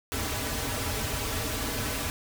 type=noise with comb filter; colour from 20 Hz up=pink; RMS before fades=-31 dBFS; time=0.12-2.1 s; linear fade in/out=0 ms; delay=5.6 ms; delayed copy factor=-0.8; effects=none